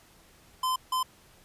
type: tone bursts at uneven times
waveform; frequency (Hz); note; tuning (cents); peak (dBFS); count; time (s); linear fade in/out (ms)
square; 1028; C6; -31; -26; 2; 0.63-0.76 / 0.92-1.03; 5
effects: pink hiss -58 dBFS RMS until 1.44 s + resampled to 32000 Hz